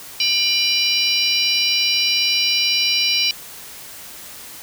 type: harmonic tone with a mistuned harmonic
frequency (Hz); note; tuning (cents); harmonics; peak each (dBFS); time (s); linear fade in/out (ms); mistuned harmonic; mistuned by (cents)
796; G5; +26; 3 / 4 / 5 / 6 / 7; -22 / -22 / -22 / -22 / -22; 0.2-3.31; 2; 4; -130
effects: white hiss -37 dBFS RMS until 4.62 s